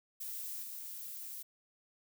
violet noise with level steps, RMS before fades -42 / -45 dBFS, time 0.2-1.43 s, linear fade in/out 10 ms, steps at 0.62 s, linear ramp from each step 20 ms, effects none

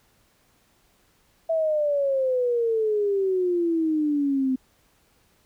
sine exponential sweep, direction down, 659.3 to 256.9 Hz, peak -20 dBFS, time 1.49-4.56 s, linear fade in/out 10 ms, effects pink hiss -63 dBFS RMS until 5.45 s

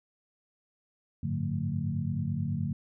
sine tone cluster, 96.8 / 106.1 / 145.3 / 179.4 / 224.3 Hz, G2 / G#2 / D3 / F3 / A3, -21 / +38 / -18 / +47 / +34 cents, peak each -36 / -36 / -32 / -36 / -36 dBFS, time 1.23-2.73 s, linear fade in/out 5 ms, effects none

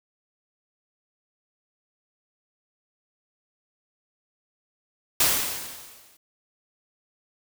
white noise with exponential decay, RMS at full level -18 dBFS, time 5.2-6.17 s, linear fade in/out 5 ms, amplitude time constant 210 ms, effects none

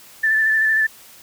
sine tone with vibrato, 1760 Hz, A6, in tune, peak -14 dBFS, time 0.23-0.87 s, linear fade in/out 10 ms, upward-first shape square, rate 13 Hz, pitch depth 19 cents each way, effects white hiss -45 dBFS RMS until 1.22 s

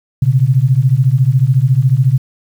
sine beating tone pair, 123.47 / 137.47 Hz, B2 / C#3, 0 / -14 cents, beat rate 14 Hz, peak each -11 dBFS, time 0.22-2.18 s, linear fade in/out 5 ms, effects 7-bit

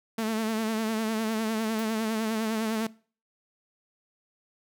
sawtooth tone with vibrato, 220.9 Hz, A3, 7 cents sharp, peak -23 dBFS, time 0.18-2.87 s, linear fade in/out 5 ms, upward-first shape sine, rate 9.9 Hz, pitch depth 46 cents each way
violet noise with exponential decay, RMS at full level -40 dBFS, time 1.79-1.89 s, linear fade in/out 1 ms, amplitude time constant 20 ms
effects noise-tail reverb RT60 0.4 s tail -21 dB re dry

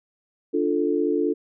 sine chord, D minor, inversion none, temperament equal, 293.7 / 349.2 / 440 Hz, D4 / F4 / A4, 0 / 0 / 0 cents, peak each -24 dBFS, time 0.53-1.34 s, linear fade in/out 20 ms, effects none

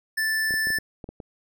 square tone, 1760 Hz, A6, in tune, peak -23 dBFS, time 0.17-0.79 s, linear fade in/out 10 ms
clicks, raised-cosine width 2 ms, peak -24 dBFS, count 8, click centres 0.508 / 0.54 / 0.671 / 0.704 / 0.786 / 1.042 / 1.09 / 1.202 s
effects none

